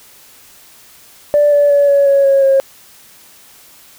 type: tone with pitch steps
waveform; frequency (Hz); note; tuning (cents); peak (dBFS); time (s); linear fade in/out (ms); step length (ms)
sine; 586 / 578.3 / 570.6 / 563.1 / 555.7 / 548.3 / 541.1; D5 / D5 / C#5 / C#5 / C#5 / C#5 / C#5; -4 / -27 / +50 / +27 / +4 / -19 / -42; -6; 1.34-2.6; 0; 180
effects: tanh soft clip ceiling -3 dBFS + white hiss -43 dBFS RMS until 3.98 s